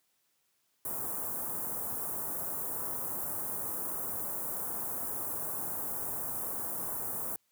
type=band-stop noise; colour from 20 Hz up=white; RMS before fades=-36 dBFS; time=0.85-7.36 s; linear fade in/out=2 ms; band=1200 to 10000 Hz; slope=24 dB/octave; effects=white hiss -75 dBFS RMS until 7.51 s + high-pass 80 Hz 12 dB/octave